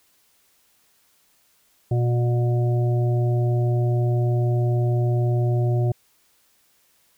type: harmonic tone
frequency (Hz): 120.8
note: B2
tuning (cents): -38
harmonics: 1 / 3 / 5 / 6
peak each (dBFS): -18 / -28 / -33 / -35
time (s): 1.91-5.92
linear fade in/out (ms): 5
effects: white hiss -62 dBFS RMS until 7.17 s